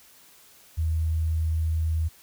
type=tone with sample-and-hold; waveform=sine; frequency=80.2 Hz; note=E2; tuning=47 cents flat; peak=-22 dBFS; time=0.77-2.09 s; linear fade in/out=20 ms; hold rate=11025 Hz; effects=white hiss -54 dBFS RMS until 2.22 s